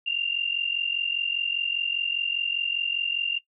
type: tone pair together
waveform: sine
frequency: 2762 / 2807 Hz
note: F7 / F7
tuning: -20 / +8 cents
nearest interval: unison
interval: 28 cents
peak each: -27 / -26 dBFS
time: 0.06-3.39 s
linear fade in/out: 10 ms
effects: noise-tail reverb RT60 0.1 s tail -19 dB re dry